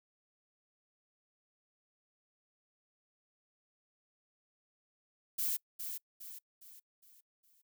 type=noise with echo; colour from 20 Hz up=violet; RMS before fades=-34 dBFS; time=5.38-5.57 s; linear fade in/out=10 ms; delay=410 ms; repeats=5; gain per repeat=-7 dB; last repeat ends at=7.62 s; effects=noise-tail reverb RT60 0.1 s tail -24 dB re dry